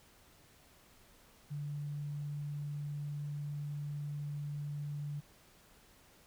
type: tone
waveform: sine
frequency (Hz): 145.9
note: D3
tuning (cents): -11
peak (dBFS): -37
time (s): 1.5-5.21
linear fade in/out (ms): 20
effects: pink hiss -63 dBFS RMS until 6.26 s